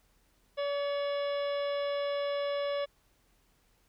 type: harmonic tone with a mistuned harmonic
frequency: 570 Hz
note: C#5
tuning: 48 cents sharp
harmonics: 1 / 2 / 3 / 4 / 5 / 6 / 7 / 9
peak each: -30 / -41 / -46 / -47 / -48 / -46 / -52 / -55 dBFS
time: 0.57-2.86 s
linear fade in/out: 20 ms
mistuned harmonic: 4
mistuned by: -43 cents
effects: added 42 Hz sine -70 dBFS peak until 3.88 s + pink hiss -70 dBFS RMS until 3.88 s